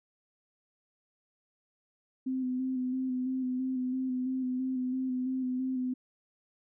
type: tone with vibrato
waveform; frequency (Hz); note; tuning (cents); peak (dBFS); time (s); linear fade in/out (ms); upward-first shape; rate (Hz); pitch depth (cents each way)
sine; 256.8; C4; -32; -29; 2.26-5.94; 10; square; 3; 23
effects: none